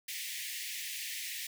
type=high-pass noise; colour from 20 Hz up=pink; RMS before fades=-40 dBFS; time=0.08-1.47 s; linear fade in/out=5 ms; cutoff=1800 Hz; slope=96 dB/octave; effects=none